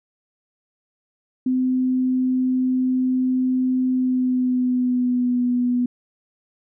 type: tone with pitch glide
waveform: sine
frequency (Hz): 256.1 to 246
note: C4 to B3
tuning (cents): -37 to -7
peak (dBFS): -17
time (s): 1.46-5.86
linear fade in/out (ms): 5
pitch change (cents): -70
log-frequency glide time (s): 3.92-5.42
effects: none